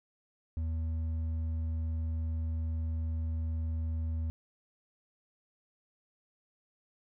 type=tone with hard clipping; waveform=sine; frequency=80.6 Hz; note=E2; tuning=38 cents flat; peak=-32 dBFS; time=0.57-4.3 s; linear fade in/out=0 ms; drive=4 dB; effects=none